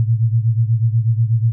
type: beating tone pair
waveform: sine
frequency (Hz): 111.9 / 120.1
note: A2 / B2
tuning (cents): +30 / -48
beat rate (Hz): 8.2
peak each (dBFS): -14 / -18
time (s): 0-1.52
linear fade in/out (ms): 0
effects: none